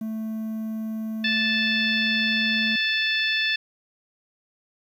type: tone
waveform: triangle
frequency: 220 Hz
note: A3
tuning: in tune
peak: -25 dBFS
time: 0.01-2.76 s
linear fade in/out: 5 ms
type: harmonic tone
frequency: 877 Hz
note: A5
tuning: 6 cents flat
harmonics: 2 / 3 / 4 / 5 / 6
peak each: -25 / -26 / -26 / -33 / -36 dBFS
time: 1.24-3.56 s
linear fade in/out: 5 ms
effects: 9-bit